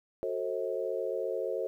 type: chord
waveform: sine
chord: F# diminished seventh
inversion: none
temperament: just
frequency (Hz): 370 / 444 / 532.8 / 639.4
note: F#4 / A4 / C5 / Eb5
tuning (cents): 0 / +16 / +31 / +47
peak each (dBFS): -37 / -35 / -34 / -39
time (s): 0.23-1.67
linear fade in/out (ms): 0
effects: 11-bit